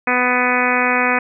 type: harmonic tone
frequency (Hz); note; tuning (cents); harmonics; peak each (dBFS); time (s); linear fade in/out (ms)
248.8; B3; +13; 1 / 2 / 3 / 4 / 5 / 6 / 7 / 8 / 9 / 10; -23 / -23 / -23 / -23 / -23 / -23 / -23 / -23 / -23 / -23; 0.07-1.19; 5
effects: none